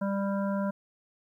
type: harmonic tone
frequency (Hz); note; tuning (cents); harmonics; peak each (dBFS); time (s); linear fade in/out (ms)
197.9; G3; +17; 1 / 3 / 5 / 7 / 8; -28 / -33 / -38 / -42 / -48; 0.01-0.71; 10
effects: 11-bit